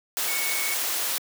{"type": "tone in noise", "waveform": "sine", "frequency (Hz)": 2217, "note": "C#7", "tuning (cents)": 0, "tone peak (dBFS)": -30, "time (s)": [0.28, 0.74], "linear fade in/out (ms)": 0, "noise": "white", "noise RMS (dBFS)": -27, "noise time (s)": [0.17, 1.18], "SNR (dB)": -6, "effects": ["high-pass 400 Hz 12 dB/octave"]}